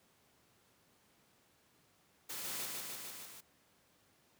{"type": "noise with echo", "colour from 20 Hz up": "white", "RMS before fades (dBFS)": -43, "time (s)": [2.29, 2.66], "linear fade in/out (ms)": 10, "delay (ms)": 150, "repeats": 5, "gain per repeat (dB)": -2, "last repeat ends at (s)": 3.41, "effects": ["pink hiss -70 dBFS RMS until 4.39 s", "high-pass 100 Hz 12 dB/octave"]}